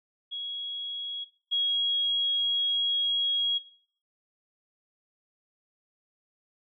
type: tone pair in turn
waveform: sine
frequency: 3322 / 3301 Hz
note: G#7 / G#7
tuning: 0 / -11 cents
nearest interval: unison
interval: 11 cents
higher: first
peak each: -32 / -23 dBFS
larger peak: second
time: 0.31-1.25 / 1.51-3.59 s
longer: second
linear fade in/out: 20 ms
effects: noise-tail reverb RT60 0.5 s tail -17 dB re dry